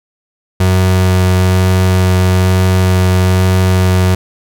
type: tone with vibrato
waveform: 35% pulse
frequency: 92.5 Hz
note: F#2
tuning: in tune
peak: -6 dBFS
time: 0.6-4.15 s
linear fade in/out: 5 ms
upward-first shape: sine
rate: 1.1 Hz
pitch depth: 8 cents each way
effects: none